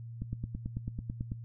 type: click train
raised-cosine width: 5 ms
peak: -23 dBFS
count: 11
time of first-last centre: 0.22-1.319 s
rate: 9.1 Hz
effects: noise-tail reverb RT60 0.1 s tail -17 dB re dry + added 116 Hz sine -41 dBFS peak until 1.44 s